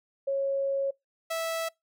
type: tone pair in turn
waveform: sine / sawtooth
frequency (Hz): 549 / 655.7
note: C#5 / E5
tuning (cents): -17 / -9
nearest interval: minor third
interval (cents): 308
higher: second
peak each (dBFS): -25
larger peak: neither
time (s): 0.27-0.91 / 1.3-1.69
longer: first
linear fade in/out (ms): 10
effects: noise-tail reverb RT60 0.2 s tail -26 dB re dry